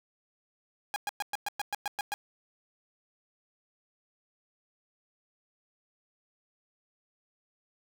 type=tone bursts; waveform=sawtooth; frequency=820 Hz; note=G#5; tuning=22 cents flat; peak=-26 dBFS; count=10; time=0.94-2.14 s; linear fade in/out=0 ms; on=21 ms; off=110 ms; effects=none